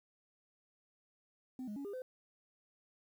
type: tone with pitch steps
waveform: sine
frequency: 256.6 / 208.7 / 280 / 403.5 / 511 Hz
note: C4 / G#3 / C#4 / G#4 / C5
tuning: -34 / +9 / +18 / -50 / -41 cents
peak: -38 dBFS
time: 1.59-2.02 s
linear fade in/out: 2 ms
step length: 86 ms
effects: tanh soft clip ceiling -39 dBFS + 11-bit